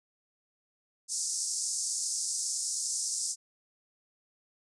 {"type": "band-pass noise", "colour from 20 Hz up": "white", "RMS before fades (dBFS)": -33, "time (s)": [1.08, 3.36], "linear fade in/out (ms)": 50, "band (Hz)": [5100, 9200], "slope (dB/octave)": 48, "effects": ["resampled to 24000 Hz"]}